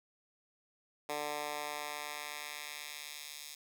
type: tone with high-pass filter sweep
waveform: 10% pulse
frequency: 148.1 Hz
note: D3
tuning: 15 cents sharp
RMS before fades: -42 dBFS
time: 1.09-3.55 s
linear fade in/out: 5 ms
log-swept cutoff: 510 to 4200 Hz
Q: 0.83
effects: none